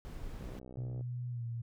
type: noise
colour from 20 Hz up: brown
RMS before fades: -43 dBFS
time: 0.05-0.59 s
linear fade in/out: 0 ms
type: click train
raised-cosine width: 2 ms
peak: -36 dBFS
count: 39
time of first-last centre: 0.41-1.009 s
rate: 63.4 Hz
type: tone with pitch glide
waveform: sine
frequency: 122.6 to 116.93 Hz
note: B2 to A#2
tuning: -12 to +6 cents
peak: -36 dBFS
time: 0.77-1.62 s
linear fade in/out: 10 ms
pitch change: -82 cents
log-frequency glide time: 1.3-1.44 s
effects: none